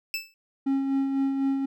25% pulse tone with exponential decay, 2637 Hz, E7, in tune, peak -20 dBFS, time 0.14-0.34 s, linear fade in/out 1 ms, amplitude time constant 42 ms
triangle tone with tremolo, 271.9 Hz, C#4, 33 cents flat, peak -19 dBFS, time 0.66-1.66 s, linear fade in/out 10 ms, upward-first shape sine, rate 4 Hz, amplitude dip 40%
effects none

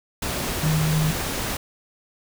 sine tone in noise, 155.56 Hz, D#3, in tune, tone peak -19 dBFS, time 0.63-1.11 s, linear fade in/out 5 ms, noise pink, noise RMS -27 dBFS, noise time 0.22-1.57 s, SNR +5 dB, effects none

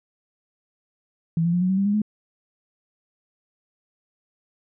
sine tone with pitch steps, 164.81 / 170.82 / 177.05 / 183.5 / 190.19 / 197.13 / 204.3 / 211.8 Hz, E3 / F3 / F3 / F#3 / F#3 / G3 / G#3 / G#3, 0 / -38 / +24 / -14 / +48 / +10 / -28 / +34 cents, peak -18 dBFS, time 1.37-2.018 s, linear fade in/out 2 ms, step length 81 ms, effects none

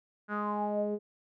sawtooth tone with low-pass filter sweep, 208.3 Hz, G#3, 5 cents sharp, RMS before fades -32 dBFS, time 0.28-0.99 s, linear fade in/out 50 ms, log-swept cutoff 1500 to 450 Hz, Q 7.5, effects none

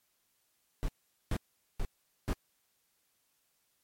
brown noise bursts, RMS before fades -31 dBFS, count 4, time 0.83-2.332 s, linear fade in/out 0 ms, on 53 ms, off 430 ms, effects white hiss -75 dBFS RMS until 3.83 s + MP3 64 kbps

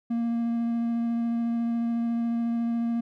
triangle tone with vibrato, 233.1 Hz, A#3, in tune, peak -22 dBFS, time 0.1-3.01 s, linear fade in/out 10 ms, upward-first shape sine, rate 14 Hz, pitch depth 9 cents each way, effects none

